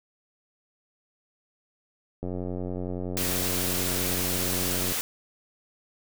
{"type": "click train", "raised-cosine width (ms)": 2, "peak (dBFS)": -20, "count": 245, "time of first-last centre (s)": [2.23, 4.92], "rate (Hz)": 90.7}
{"type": "noise", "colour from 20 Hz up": "white", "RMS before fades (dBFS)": -29, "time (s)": [3.17, 5.01], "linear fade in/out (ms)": 0}
{"effects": []}